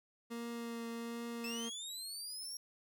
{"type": "tone with vibrato", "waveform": "30% pulse", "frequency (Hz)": 233.1, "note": "A#3", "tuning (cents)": 0, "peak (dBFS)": -38, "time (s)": [0.3, 1.7], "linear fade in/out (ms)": 20, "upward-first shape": "triangle", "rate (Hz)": 1.3, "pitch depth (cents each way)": 15}
{"type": "linear sweep", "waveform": "25% pulse", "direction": "up", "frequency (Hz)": [2592, 5620], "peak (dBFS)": -38, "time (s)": [1.44, 2.57], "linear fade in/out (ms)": 2}
{"effects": []}